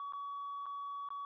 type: tone with dropouts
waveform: sine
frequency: 1131 Hz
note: C#6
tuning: 34 cents sharp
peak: -38 dBFS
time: 0-1.25 s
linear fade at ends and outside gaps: 1 ms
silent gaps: 0.124-0.134 / 0.658-0.664 / 1.088-1.104 s
effects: tanh soft clip ceiling -37 dBFS